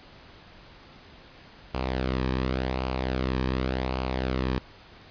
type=tone with flanger; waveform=sawtooth; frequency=64.3 Hz; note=C2; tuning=30 cents flat; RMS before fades=-28 dBFS; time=1.74-4.59 s; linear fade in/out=5 ms; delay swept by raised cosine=0.54 to 1.44 ms; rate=0.89 Hz; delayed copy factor=-0.55; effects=pink hiss -50 dBFS RMS until 5.1 s + resampled to 11025 Hz